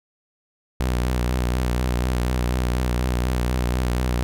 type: tone with vibrato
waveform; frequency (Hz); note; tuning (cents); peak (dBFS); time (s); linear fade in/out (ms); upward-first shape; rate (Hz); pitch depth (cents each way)
sawtooth; 61.74; B1; 0; -16; 0.8-4.23; 0; triangle; 4.1; 58
effects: none